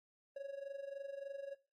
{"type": "tone with amplitude modulation", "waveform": "triangle", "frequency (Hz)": 554.4, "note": "C#5", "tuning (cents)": 0, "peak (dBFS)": -38, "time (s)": [0.36, 1.55], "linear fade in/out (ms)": 5, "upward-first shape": "sine", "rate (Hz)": 23.4, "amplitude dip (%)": 75, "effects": ["noise-tail reverb RT60 0.3 s tail -17 dB re dry", "AAC 64 kbps"]}